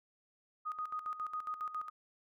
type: tone with tremolo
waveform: sine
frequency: 1244.5 Hz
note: D#6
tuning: in tune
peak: -35 dBFS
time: 0.65-1.9 s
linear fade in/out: 20 ms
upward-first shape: square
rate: 7.3 Hz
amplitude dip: 70%
effects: none